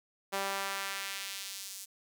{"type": "tone with high-pass filter sweep", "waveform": "sawtooth", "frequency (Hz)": 196, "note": "G3", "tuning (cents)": 0, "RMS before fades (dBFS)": -38, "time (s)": [0.32, 1.86], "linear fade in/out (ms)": 20, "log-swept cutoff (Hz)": [600, 7000], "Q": 0.91, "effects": []}